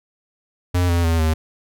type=tone with pitch steps; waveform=square; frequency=89.1 / 85.72 / 82.46 / 79.33 Hz; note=F2 / F2 / E2 / D#2; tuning=+35 / -32 / +1 / +34 cents; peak=-16 dBFS; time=0.74-1.34 s; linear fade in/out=10 ms; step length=150 ms; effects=none